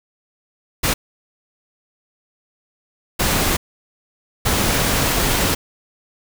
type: noise bursts at uneven times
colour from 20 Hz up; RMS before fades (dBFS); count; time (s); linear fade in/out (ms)
pink; -18; 3; 0.83-0.94 / 3.19-3.57 / 4.45-5.55; 10
effects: none